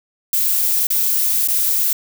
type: noise with dropouts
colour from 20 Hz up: violet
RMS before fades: -17 dBFS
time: 0.33-1.93 s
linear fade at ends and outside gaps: 2 ms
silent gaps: 0.87-0.903 / 1.475-1.484 s
effects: none